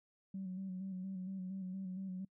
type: tone with vibrato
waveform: sine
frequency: 188.3 Hz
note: F#3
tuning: 31 cents sharp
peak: -39 dBFS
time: 0.34-2.25 s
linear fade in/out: 5 ms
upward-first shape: square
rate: 4.3 Hz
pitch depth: 37 cents each way
effects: noise-tail reverb RT60 0.1 s tail -26 dB re dry + tanh soft clip ceiling -35 dBFS